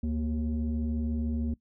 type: tone pair together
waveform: sine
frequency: 73.15 / 233.1 Hz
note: D2 / A#3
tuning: -6 / 0 cents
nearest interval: octave + minor sixth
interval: 2006 cents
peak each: -28 dBFS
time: 0.03-1.54 s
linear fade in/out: 5 ms
effects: noise-tail reverb RT60 0.1 s tail -19 dB re dry + tanh soft clip ceiling -24 dBFS